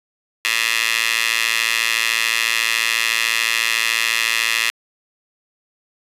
15% pulse tone with high-pass filter, 113.9 Hz, A#2, 40 cents flat, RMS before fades -19 dBFS, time 0.45-4.7 s, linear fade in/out 0 ms, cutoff 2300 Hz, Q 2.3, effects resampled to 32000 Hz

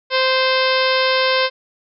harmonic tone, 521 Hz, C5, 7 cents flat, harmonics 1 / 2 / 3 / 4 / 5 / 6 / 7 / 8 / 9 / 10, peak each -18 / -21 / -23 / -24 / -25 / -26 / -26 / -27 / -28 / -28 dBFS, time 0.1-1.5 s, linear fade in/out 50 ms, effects none

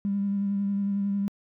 triangle tone with vibrato, 199.8 Hz, G3, 33 cents sharp, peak -20 dBFS, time 0.05-1.28 s, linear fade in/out 0 ms, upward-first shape sine, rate 11 Hz, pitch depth 21 cents each way, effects tanh soft clip ceiling -22 dBFS

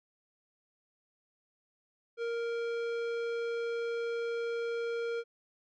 sine tone with tanh clipping, 466.2 Hz, A#4, in tune, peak -34 dBFS, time 2.17-5.24 s, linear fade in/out 50 ms, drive 15 dB, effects none

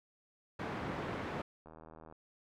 pink band-pass noise, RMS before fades -40 dBFS, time 0.59-1.42 s, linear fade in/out 5 ms, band 120 to 1700 Hz, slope 12 dB/octave
click train, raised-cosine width 1 ms, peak -39 dBFS, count 38, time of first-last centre 1.66-2.125 s, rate 79.6 Hz
effects none

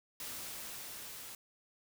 white noise with level ramp, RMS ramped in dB -43 to -48 dBFS, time 0.2-1.35 s, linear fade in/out 2 ms, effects none

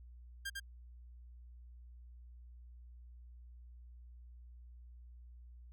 sawtooth tone with echo, 1600 Hz, G6, 35 cents sharp, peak -35 dBFS, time 0.45-0.5 s, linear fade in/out 10 ms, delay 100 ms, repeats 1, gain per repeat -2 dB, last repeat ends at 0.6 s, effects added 60 Hz sine -52 dBFS peak until 5.72 s

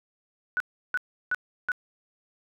sine tone bursts, 1480 Hz, F#6, in tune, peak -23 dBFS, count 4, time 0.57-1.718 s, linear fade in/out 0 ms, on 32 ms, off 340 ms, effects none

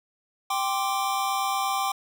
square chord, G suspended fourth, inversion none, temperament equal, 784 / 1046.5 / 1174.7 Hz, G5 / C6 / D6, 0 / 0 / 0 cents, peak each -28 / -31 / -30 dBFS, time 0.5-1.92 s, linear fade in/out 5 ms, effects none

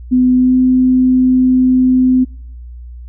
sine tone with pitch glide, 252.4 to 255.5 Hz, B3 to C4, +38 to -41 cents, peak -7 dBFS, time 0.11-2.25 s, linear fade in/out 20 ms, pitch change +21 cents, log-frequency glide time 0.36-0.55 s, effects noise-tail reverb RT60 0.7 s tail -26 dB re dry + added 60 Hz sine -28 dBFS peak until 3.08 s

